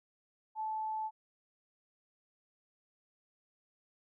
sine tone, 871 Hz, A5, 18 cents flat, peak -34 dBFS, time 0.55-1.11 s, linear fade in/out 50 ms, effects none

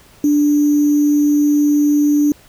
sine tone with sample-and-hold, 293.7 Hz, D4, in tune, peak -10 dBFS, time 0.24-2.32 s, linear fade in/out 2 ms, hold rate 6300 Hz, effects pink hiss -47 dBFS RMS until 2.48 s

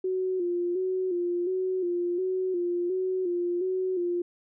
sine tone with vibrato, 361.5 Hz, F#4, 40 cents flat, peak -25 dBFS, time 0.04-4.22 s, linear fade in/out 5 ms, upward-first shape square, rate 1.4 Hz, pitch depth 53 cents each way, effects none

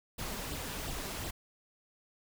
pink noise with flanger, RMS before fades -39 dBFS, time 0.18-1.31 s, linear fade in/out 10 ms, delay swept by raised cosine 0.23 to 5.13 ms, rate 2.8 Hz, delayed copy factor +0.55, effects none

